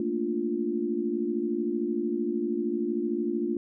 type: chord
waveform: sine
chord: Bb major seventh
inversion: third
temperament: equal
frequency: 220 / 233.1 / 293.7 / 349.2 Hz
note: A3 / Bb3 / D4 / F4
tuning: 0 / 0 / 0 / 0 cents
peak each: -34 / -32 / -32 / -29 dBFS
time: 0-3.57 s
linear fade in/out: 2 ms
effects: none